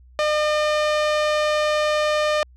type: tone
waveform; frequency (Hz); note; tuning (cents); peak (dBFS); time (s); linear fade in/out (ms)
sawtooth; 605; D#5; -49; -14; 0.19-2.43; 0
effects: added 62 Hz sine -46 dBFS peak until 2.56 s + low-pass 5000 Hz 12 dB/octave